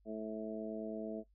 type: harmonic tone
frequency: 109 Hz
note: A2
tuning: 16 cents flat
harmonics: 2 / 3 / 4 / 5 / 6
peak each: -43 / -46 / -45 / -51 / -44 dBFS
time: 0.05-1.24 s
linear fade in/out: 50 ms
effects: noise-tail reverb RT60 0.1 s tail -20 dB re dry + added 50 Hz sine -66 dBFS peak until 1.34 s